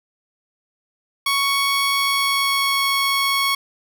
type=tone with pitch glide; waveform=15% pulse; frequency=1112 to 1105 Hz; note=C#6 to C#6; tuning=+5 to -6 cents; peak=-11 dBFS; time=1.26-3.55 s; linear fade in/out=5 ms; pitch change=-11 cents; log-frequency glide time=1.99-2.84 s; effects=none